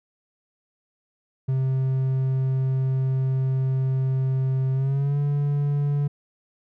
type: tone with pitch glide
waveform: triangle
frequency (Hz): 132 to 143.95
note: C3 to D3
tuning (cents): +16 to -34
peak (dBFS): -18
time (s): 1.48-6.08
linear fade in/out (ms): 10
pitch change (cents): +150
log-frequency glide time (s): 4.73-5.18
effects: none